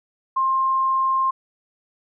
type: tone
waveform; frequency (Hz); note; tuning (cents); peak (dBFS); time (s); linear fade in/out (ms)
sine; 1059; C6; +21; -17; 0.36-1.31; 10
effects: none